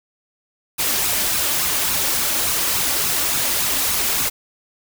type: noise with flanger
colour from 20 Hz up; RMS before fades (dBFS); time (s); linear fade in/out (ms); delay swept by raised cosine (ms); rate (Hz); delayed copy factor
white; -20; 0.78-4.3; 20; 0.75 to 3.55; 3.5; +0.5
effects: none